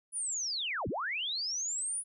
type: linear two-way sweep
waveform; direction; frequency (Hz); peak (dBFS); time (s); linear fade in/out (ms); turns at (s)
sine; down then up; 10000 to 58.7 to 10000; -32; 0.12-2.04; 50; 0.88
effects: none

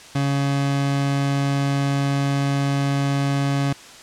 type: tone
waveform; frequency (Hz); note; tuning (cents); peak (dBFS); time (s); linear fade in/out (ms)
30% pulse; 139.7; C#3; +14; -16; 0.15-3.73; 5
effects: white hiss -42 dBFS RMS until 4.02 s + low-pass 7000 Hz 12 dB/octave

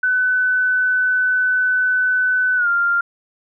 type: tone with pitch glide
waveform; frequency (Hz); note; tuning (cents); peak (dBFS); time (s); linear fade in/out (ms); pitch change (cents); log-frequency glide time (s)
sine; 1504 to 1395.2; F#6 to F6; +28 to -2; -14; 0.03-3.01; 5; -130; 2.56-2.68
effects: none

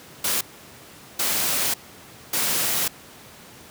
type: noise bursts at uneven times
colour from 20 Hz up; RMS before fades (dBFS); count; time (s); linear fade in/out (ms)
white; -23; 3; 0.24-0.41 / 1.19-1.74 / 2.33-2.88; 5
effects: pink hiss -45 dBFS RMS until 3.7 s + high-pass 100 Hz 12 dB/octave

